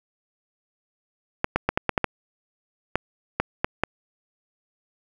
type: clicks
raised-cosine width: 0.5 ms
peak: -5 dBFS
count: 11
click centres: 1.444 / 1.56 / 1.69 / 1.775 / 1.893 / 1.978 / 2.043 / 2.956 / 3.4 / 3.645 / 3.836 s
effects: 7-bit